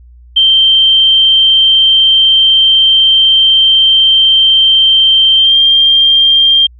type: tone with pitch glide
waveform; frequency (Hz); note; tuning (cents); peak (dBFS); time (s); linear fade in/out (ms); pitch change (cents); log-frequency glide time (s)
sine; 3136 to 3187; G7 to G7; 0 to +28; -4; 0.36-6.67; 10; +28; 5.36-5.56
effects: added 60 Hz sine -35 dBFS peak until 6.79 s